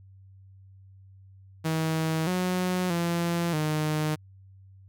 sawtooth tone with pitch steps, 160 / 182.2 / 170.8 / 153.6 Hz, D#3 / F#3 / F3 / D#3, +49 / -26 / -38 / -22 cents, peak -21 dBFS, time 1.64-4.16 s, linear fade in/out 20 ms, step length 630 ms, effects added 96 Hz sine -49 dBFS peak until 4.88 s

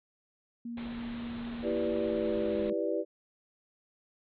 sine tone with pitch glide, 235.6 to 213.6 Hz, A#3 to G#3, +19 to +49 cents, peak -36 dBFS, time 0.65-2.73 s, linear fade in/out 5 ms, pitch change -170 cents, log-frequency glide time 1.81-2.62 s
pink low-pass noise, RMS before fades -46 dBFS, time 0.77-2.7 s, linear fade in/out 2 ms, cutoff 4000 Hz, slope 96 dB/octave
sine chord, E minor seventh, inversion none, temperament equal, 329.6 / 392 / 493.9 / 587.3 Hz, E4 / G4 / B4 / D5, 0 / 0 / 0 / 0 cents, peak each -34 dBFS, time 1.62-3.05 s, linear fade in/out 50 ms
effects none

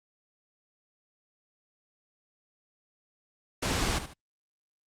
pink noise with echo, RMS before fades -29 dBFS, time 3.62-3.99 s, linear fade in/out 10 ms, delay 74 ms, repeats 2, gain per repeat -9 dB, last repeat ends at 4.138 s, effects low-pass 9000 Hz 12 dB/octave + Opus 48 kbps

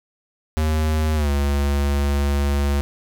square tone with pitch glide, 77.78 to 70.91 Hz, D#2 to C#2, 0 to +40 cents, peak -18 dBFS, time 0.57-2.81 s, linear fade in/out 0 ms, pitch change -160 cents, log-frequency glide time 1.15-1.3 s, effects none

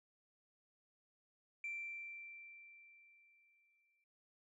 sine tone with exponential decay, 2349 Hz, D7, in tune, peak -39 dBFS, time 1.64-4.04 s, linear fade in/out 2 ms, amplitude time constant 520 ms, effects tanh soft clip ceiling -37 dBFS

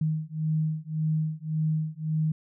sine beating tone pair, 155.56 / 157.36 Hz, D#3 / D#3, 0 / +20 cents, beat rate 1.8 Hz, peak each -28 dBFS, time 0.01-2.32 s, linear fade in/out 5 ms, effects none

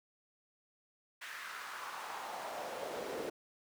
brown noise with high-pass filter sweep, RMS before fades -43 dBFS, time 1.21-3.3 s, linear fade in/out 10 ms, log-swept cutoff 1800 to 410 Hz, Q 2.4, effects none

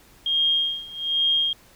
sine tone with tremolo, 3231 Hz, G#7, 48 cents flat, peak -17 dBFS, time 0.26-1.53 s, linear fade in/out 2 ms, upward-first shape sine, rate 1.2 Hz, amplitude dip 90%, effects pink hiss -53 dBFS RMS until 1.75 s

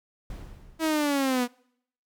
brown noise with exponential decay, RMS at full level -36 dBFS, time 0.3-1.32 s, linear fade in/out 2 ms, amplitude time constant 220 ms
sawtooth linear sweep, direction down, 324.9 to 240 Hz, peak -19 dBFS, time 0.79-1.48 s, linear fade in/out 50 ms
effects noise-tail reverb RT60 0.7 s tail -26 dB re dry

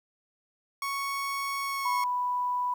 30% pulse tone with pitch glide, 1108.7 to 1096.6 Hz, C#6 to C#6, 0 to -19 cents, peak -27 dBFS, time 0.82-2.04 s, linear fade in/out 2 ms, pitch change -19 cents, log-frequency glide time 1.62-1.93 s
sine tone, 987.8 Hz, B5, in tune, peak -26 dBFS, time 1.85-2.74 s, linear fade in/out 5 ms
effects 10-bit

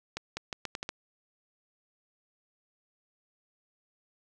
accelerating click train, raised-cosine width 0.2 ms, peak -17 dBFS, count 7, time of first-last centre 0.17-0.891 s, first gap 200 ms, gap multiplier 0.79, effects none

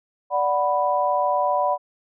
sine chord, B minor, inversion first, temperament equal with one note detuned, 585 / 740 / 987.8 Hz, D5 / F#5 / B5, -7 / 0 / 0 cents, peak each -23 / -23 / -22 dBFS, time 0.3-1.78 s, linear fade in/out 50 ms, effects none

